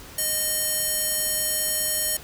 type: tone with band-pass filter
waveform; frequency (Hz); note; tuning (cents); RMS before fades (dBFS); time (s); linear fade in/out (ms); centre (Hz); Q
square; 615; D#5; -20; -25; 0.18-2.17; 5; 11000; 2
effects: pink hiss -43 dBFS RMS until 2.23 s